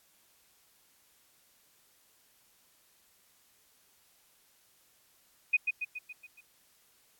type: tone with echo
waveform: sine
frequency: 2489 Hz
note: D#7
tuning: in tune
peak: -21 dBFS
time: 5.53-5.57 s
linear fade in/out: 10 ms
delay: 140 ms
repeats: 6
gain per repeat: -5 dB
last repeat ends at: 6.41 s
effects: white hiss -66 dBFS RMS until 7.19 s + AAC 64 kbps